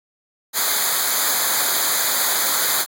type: noise with comb filter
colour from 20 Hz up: white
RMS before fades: -19 dBFS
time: 0.53-2.86 s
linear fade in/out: 50 ms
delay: 0.36 ms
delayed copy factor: -0.95
effects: AAC 64 kbps